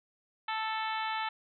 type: harmonic tone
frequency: 440 Hz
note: A4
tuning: in tune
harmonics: 2 / 3 / 4 / 5 / 6 / 7 / 8 / 9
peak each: -34 / -38 / -40 / -42 / -44 / -45 / -46 / -47 dBFS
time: 0.48-1.29 s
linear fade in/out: 5 ms
effects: none